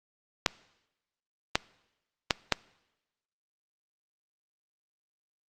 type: clicks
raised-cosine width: 0.2 ms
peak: -4 dBFS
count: 4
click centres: 0.462 / 1.555 / 2.308 / 2.523 s
effects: noise-tail reverb RT60 1.0 s tail -22 dB re dry + Opus 48 kbps